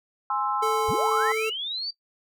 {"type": "chord", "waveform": "sine", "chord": "Ab augmented", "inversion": "none", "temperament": "equal", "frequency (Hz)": [830.6, 1046.5, 1318.5], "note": ["Ab5", "C6", "E6"], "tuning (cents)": [0, 0, 0], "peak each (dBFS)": -28, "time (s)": [0.3, 1.32], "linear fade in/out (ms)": 2}
{"type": "tone", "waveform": "square", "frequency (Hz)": 440, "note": "A4", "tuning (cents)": 0, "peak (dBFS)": -25, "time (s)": [0.62, 1.5], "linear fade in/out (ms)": 10}
{"type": "linear sweep", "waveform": "sine", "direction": "up", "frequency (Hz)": [32.14, 4699], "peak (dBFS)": -28, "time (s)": [0.88, 1.91], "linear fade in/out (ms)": 10}
{"effects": ["noise-tail reverb RT60 0.1 s tail -17 dB re dry"]}